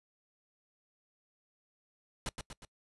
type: noise with echo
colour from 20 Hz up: pink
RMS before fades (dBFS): -36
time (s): 2.26-2.29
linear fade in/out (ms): 2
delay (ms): 120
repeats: 3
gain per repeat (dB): -5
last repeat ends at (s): 2.65
effects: noise-tail reverb RT60 0.1 s tail -24 dB re dry + resampled to 24000 Hz